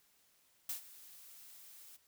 blue noise with ADSR envelope, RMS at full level -38 dBFS, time 0.69-1.97 s, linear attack 4 ms, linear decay 110 ms, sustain -18 dB, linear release 12 ms, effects white hiss -71 dBFS RMS until 2.07 s

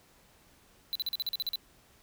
square tone bursts, 4000 Hz, B7, 21 cents sharp, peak -30 dBFS, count 10, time 0.93-1.557 s, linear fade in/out 0 ms, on 24 ms, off 43 ms, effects pink hiss -62 dBFS RMS until 2.02 s

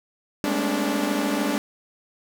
sawtooth tone cluster, 201.9 / 215.3 / 240.6 / 267.3 / 290.9 Hz, G#3 / A3 / B3 / C4 / D4, -49 / -37 / -45 / +37 / -16 cents, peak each -25 / -26 / -29 / -27 / -21 dBFS, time 0.44-1.58 s, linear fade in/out 0 ms, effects none

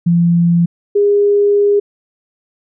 sine tone pair in turn, 171.1 / 407.9 Hz, F3 / G#4, -35 / -31 cents, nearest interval octave + minor third, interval 1504 cents, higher second, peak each -8 dBFS, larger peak neither, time 0.06-0.66 / 0.95-1.8 s, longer second, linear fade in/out 10 ms, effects none

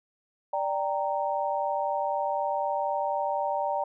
sine chord, G minor, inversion second, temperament equal with one note detuned, 587.3 / 784 / 928 Hz, D5 / G5 / Bb5, 0 / 0 / -8 cents, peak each -30 dBFS, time 0.53-3.84 s, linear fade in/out 5 ms, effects none

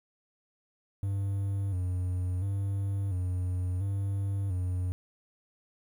triangle tone with vibrato, 94.7 Hz, F#2, 41 cents sharp, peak -26 dBFS, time 1.03-4.92 s, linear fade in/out 0 ms, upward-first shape square, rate 0.72 Hz, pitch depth 73 cents each way, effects 10-bit

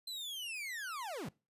40% pulse linear sweep, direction down, 4120 to 104.5 Hz, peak -39 dBFS, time 0.07-1.29 s, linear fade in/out 5 ms, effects noise-tail reverb RT60 0.3 s tail -23 dB re dry + resampled to 32000 Hz

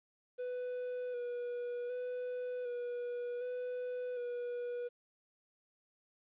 triangle tone with vibrato, 491.2 Hz, B4, 9 cents flat, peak -35 dBFS, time 0.38-4.89 s, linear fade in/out 20 ms, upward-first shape square, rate 0.66 Hz, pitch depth 21 cents each way, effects resampled to 8000 Hz + 12-bit

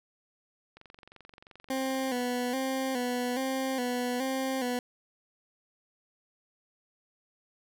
click train, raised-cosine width 0.3 ms, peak -34 dBFS, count 34, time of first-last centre 0.77-2.211 s, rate 22.9 Hz
20% pulse tone with vibrato, 255.3 Hz, C4, 42 cents flat, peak -24 dBFS, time 1.7-4.79 s, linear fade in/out 2 ms, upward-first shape square, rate 1.2 Hz, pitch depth 61 cents each way
effects none

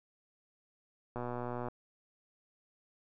click train, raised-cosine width 1 ms, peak -25 dBFS, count 65, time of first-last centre 1.16-1.685 s, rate 122 Hz, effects none

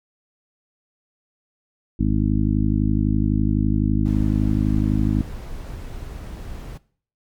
harmonic tone, 51.91 Hz, G#1, in tune, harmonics 1 / 2 / 3 / 4 / 5 / 6, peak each -21 / -23 / -26 / -23 / -24 / -27 dBFS, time 1.99-5.22 s, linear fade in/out 10 ms
brown noise, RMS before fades -33 dBFS, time 4.05-6.78 s, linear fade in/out 10 ms
effects noise-tail reverb RT60 0.5 s tail -20 dB re dry + MP3 96 kbps

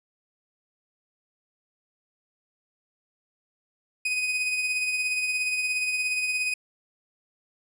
40% pulse tone with tremolo, 2500 Hz, D#7, 8 cents sharp, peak -22 dBFS, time 4.05-6.54 s, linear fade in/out 5 ms, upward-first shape triangle, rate 17 Hz, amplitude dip 45%, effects low-pass 12000 Hz 12 dB/octave

